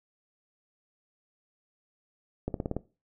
accelerating click train, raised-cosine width 2 ms, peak -17 dBFS, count 6, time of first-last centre 2.48-2.766 s, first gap 62 ms, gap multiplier 0.96, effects noise-tail reverb RT60 0.3 s tail -18 dB re dry

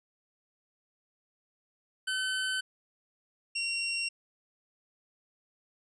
25% pulse tone pair in turn, 1524 / 2746 Hz, G6 / F7, -49 / -30 cents, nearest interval minor seventh, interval 1019 cents, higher second, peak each -26 dBFS, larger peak neither, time 2.07-2.61 / 3.55-4.09 s, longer neither, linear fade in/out 10 ms, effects resampled to 24000 Hz

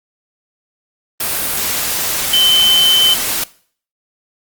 sine tone in noise, 3067 Hz, G7, 38 cents flat, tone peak -9 dBFS, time 2.33-3.14 s, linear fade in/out 5 ms, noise white, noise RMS -18 dBFS, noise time 1.2-3.44 s, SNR +6 dB, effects noise-tail reverb RT60 0.5 s tail -20 dB re dry + Opus 32 kbps

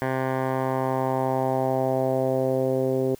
10% pulse tone with low-pass filter sweep, 131.3 Hz, C3, 6 cents sharp, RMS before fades -24 dBFS, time 0.02-3.15 s, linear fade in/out 0 ms, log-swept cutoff 1500 to 430 Hz, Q 2.5, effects white hiss -53 dBFS RMS until 3.19 s

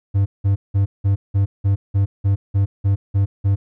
triangle tone bursts, 99 Hz, G2, 18 cents sharp, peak -11 dBFS, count 12, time 0.14-3.56 s, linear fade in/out 20 ms, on 120 ms, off 180 ms, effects none

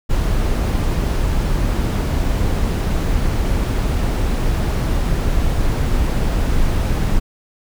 brown noise, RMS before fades -17 dBFS, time 0.09-7.2 s, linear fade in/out 20 ms, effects none

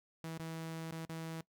sawtooth tone with dropouts, 162.6 Hz, E3, 23 cents flat, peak -37 dBFS, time 0.24-1.41 s, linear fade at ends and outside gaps 0 ms, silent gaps 0.377-0.397 / 0.909-0.922 / 1.051-1.094 s, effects noise-tail reverb RT60 0.1 s tail -20 dB re dry

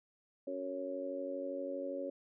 harmonic tone, 92.5 Hz, F#2, in tune, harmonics 3 / 4 / 5 / 6, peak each -43 / -46 / -47 / -39 dBFS, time 0.47-2.1 s, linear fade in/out 5 ms, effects none

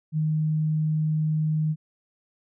sine tone, 155.2 Hz, D#3, 4 cents flat, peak -21 dBFS, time 0.12-1.76 s, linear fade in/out 50 ms, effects none

